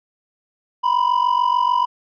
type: ring-modulated tone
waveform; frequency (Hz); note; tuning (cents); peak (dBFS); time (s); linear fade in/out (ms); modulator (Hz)
triangle; 987.8; B5; 0; -10; 0.83-1.86; 20; 23.4
effects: resampled to 11025 Hz